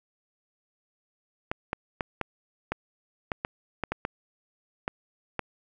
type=clicks; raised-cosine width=0.5 ms; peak=-13 dBFS; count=12; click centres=1.515 / 1.731 / 2.008 / 2.213 / 2.72 / 3.318 / 3.449 / 3.837 / 3.92 / 4.051 / 4.879 / 5.393 s; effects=none

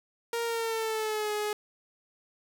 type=tone with pitch glide; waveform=sawtooth; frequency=466.2 to 420.2 Hz; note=A#4 to G#4; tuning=0 to +20 cents; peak=-25 dBFS; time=0.33-1.53 s; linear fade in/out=2 ms; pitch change=-180 cents; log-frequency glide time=0.44-1.32 s; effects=none

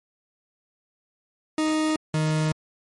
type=tone pair in turn; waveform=40% pulse; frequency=311.1 / 155.55 Hz; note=D#4 / D#3; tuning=0 / 0 cents; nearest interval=octave; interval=1200 cents; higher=first; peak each=-20 dBFS; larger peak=neither; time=1.58-1.96 / 2.14-2.52 s; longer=neither; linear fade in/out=2 ms; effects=MP3 48 kbps

